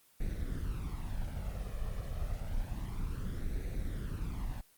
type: noise with flanger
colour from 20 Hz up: brown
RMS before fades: -36 dBFS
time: 0.2-4.61 s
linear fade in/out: 5 ms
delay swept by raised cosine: 0.48 to 1.68 ms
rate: 0.29 Hz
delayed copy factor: +0.8
effects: white hiss -65 dBFS RMS until 4.77 s + Opus 24 kbps